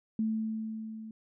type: tone with level ramp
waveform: sine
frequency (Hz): 220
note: A3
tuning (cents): 0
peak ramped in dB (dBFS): -26 to -41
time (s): 0.19-1.11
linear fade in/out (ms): 2
effects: none